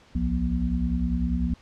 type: tone cluster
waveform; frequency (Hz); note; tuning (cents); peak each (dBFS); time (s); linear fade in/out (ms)
sine; 60.1 / 70.2 / 175.4 / 240.5; B1 / C#2 / F3 / B3; -46 / +22 / +8 / -46; -28; 0.15-1.54; 5
effects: pink hiss -55 dBFS RMS until 1.61 s + low-pass 5000 Hz 12 dB/octave